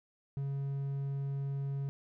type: tone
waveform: triangle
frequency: 138.6 Hz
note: C#3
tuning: in tune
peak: -31 dBFS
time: 0.37-1.89 s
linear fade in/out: 0 ms
effects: none